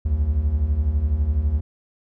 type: beating tone pair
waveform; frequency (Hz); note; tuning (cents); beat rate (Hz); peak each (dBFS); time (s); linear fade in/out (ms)
triangle; 64.5 / 76.5; C2 / D#2; -24 / -29; 12; -22 / -17; 0.05-1.61; 10
effects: none